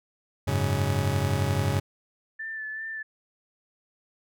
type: chord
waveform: 40% pulse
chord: F# suspended second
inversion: none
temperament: just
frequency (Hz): 92.5 / 104.06 / 138.75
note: F#2 / G#2 / C#3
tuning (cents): 0 / +4 / +2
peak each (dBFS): -27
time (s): 0.47-1.8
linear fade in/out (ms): 10
type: tone with vibrato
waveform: sine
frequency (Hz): 1760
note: A6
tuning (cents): 0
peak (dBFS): -32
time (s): 2.39-3.03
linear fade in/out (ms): 10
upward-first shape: sine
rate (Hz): 2.6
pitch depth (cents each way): 27
effects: none